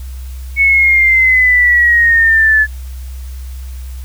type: linear sweep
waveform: sine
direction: down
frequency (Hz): 2217 to 1720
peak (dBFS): -6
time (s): 0.56-2.67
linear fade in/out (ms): 50
effects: added 64 Hz sine -23 dBFS peak until 4.04 s + white hiss -42 dBFS RMS until 4.04 s